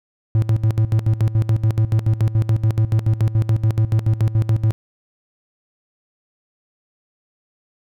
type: tone with tremolo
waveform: triangle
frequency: 110 Hz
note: A2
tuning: in tune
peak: -10 dBFS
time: 0.35-4.72 s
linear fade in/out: 0 ms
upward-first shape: square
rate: 7 Hz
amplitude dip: 80%
effects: none